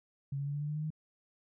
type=tone with pitch steps; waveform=sine; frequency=138.7 / 140.96 / 143.26 / 145.6 / 147.97 / 150.38 / 152.83 / 155.33 Hz; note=C#3 / C#3 / D3 / D3 / D3 / D3 / D#3 / D#3; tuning=+1 / +29 / -43 / -15 / +13 / +41 / -31 / -3 cents; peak=-33 dBFS; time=0.32-0.904 s; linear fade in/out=5 ms; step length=73 ms; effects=none